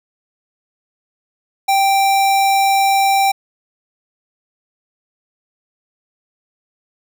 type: tone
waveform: square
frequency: 784 Hz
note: G5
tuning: in tune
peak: -12 dBFS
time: 1.68-3.32 s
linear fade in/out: 10 ms
effects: none